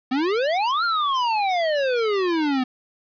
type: exponential two-way sweep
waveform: square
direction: up then down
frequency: 246.9 to 1424 to 249.4 Hz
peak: -20 dBFS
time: 0.11-2.64 s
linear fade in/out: 10 ms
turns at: 0.84 s
effects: resampled to 11025 Hz + 8-bit